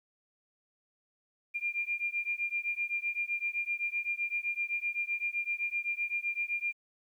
sine beating tone pair, 2394 / 2401.8 Hz, D7 / D7, +33 / +38 cents, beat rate 7.8 Hz, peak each -34 / -34 dBFS, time 1.54-6.73 s, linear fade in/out 20 ms, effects 11-bit

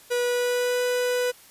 45% pulse tone with pitch glide, 487.3 to 494.7 Hz, B4 to B4, -23 to +3 cents, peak -22 dBFS, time 0.1-1.32 s, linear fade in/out 20 ms, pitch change +26 cents, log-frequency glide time 0.22-0.81 s, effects white hiss -51 dBFS RMS until 1.5 s + resampled to 32000 Hz

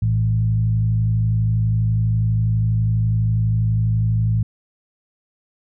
sine tone with frequency modulation, 111.7 Hz, A2, 27 cents sharp, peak -15 dBFS, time 0.02-4.43 s, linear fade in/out 5 ms, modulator 52.2 Hz, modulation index 0.63, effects none

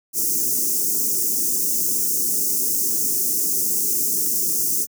white band-stop noise, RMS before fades -21 dBFS, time 0.13-4.87 s, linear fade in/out 50 ms, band 430 to 5600 Hz, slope 48 dB/octave, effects high-pass 200 Hz 12 dB/octave

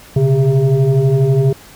sine tone with frequency modulation, 138.59 Hz, C#3, in tune, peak -9 dBFS, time 0.16-1.53 s, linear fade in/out 5 ms, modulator 265 Hz, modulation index 1, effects pink hiss -40 dBFS RMS until 1.75 s

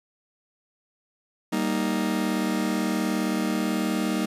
40% pulse chord, Eb major, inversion first, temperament just, 194.45 / 233.3 / 311.1 Hz, G3 / Bb3 / Eb4, -14 / +2 / 0 cents, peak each -27 dBFS, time 1.52-4.26 s, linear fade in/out 10 ms, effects resampled to 32000 Hz + 10-bit

